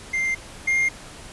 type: tone pair in turn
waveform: triangle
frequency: 2097 / 2118 Hz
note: C7 / C7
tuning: +3 / +21 cents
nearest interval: unison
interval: 18 cents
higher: second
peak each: -19 / -16 dBFS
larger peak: second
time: 0.13-0.35 / 0.67-0.89 s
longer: neither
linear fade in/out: 10 ms
effects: pink hiss -41 dBFS RMS until 1.32 s + resampled to 24000 Hz